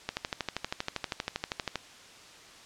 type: click train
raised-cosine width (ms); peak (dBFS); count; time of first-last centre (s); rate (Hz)
0.2; -13; 22; 0.09-1.757; 12.6
effects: white hiss -51 dBFS RMS until 2.65 s + low-pass 6000 Hz 12 dB/octave